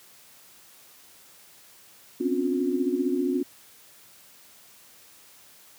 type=tone cluster; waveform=sine; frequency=255.9 / 272.1 / 286.9 / 358.6 Hz; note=C4 / C#4 / D4 / F4; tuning=-38 / -32 / -40 / +46 cents; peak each=-29 / -28 / -30 / -27 dBFS; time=2.2-3.43 s; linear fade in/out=10 ms; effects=white hiss -53 dBFS RMS until 5.78 s + high-pass 80 Hz 12 dB/octave